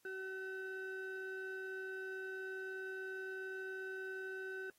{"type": "ring-modulated tone", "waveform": "triangle", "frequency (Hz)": 569, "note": "C#5", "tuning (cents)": 45, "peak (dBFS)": -37, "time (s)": [0.05, 4.7], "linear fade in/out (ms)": 2, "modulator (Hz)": 949, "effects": ["white hiss -74 dBFS RMS until 4.78 s", "AAC 48 kbps"]}